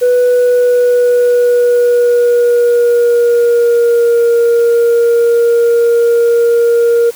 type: tone with pitch glide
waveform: sine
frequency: 493.4 to 469.2 Hz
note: B4 to A#4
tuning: -2 to +11 cents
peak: -4 dBFS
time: 0.01-7.11 s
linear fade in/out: 20 ms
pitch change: -87 cents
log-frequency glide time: 0.23-4.27 s
effects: tanh soft clip ceiling -5 dBFS + white hiss -34 dBFS RMS until 7.15 s